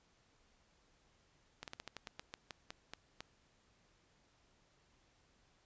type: slowing click train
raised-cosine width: 0.2 ms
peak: -27 dBFS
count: 13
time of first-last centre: 1.63-3.206 s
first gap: 48 ms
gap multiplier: 1.17
effects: pink hiss -72 dBFS RMS until 5.65 s + resampled to 16000 Hz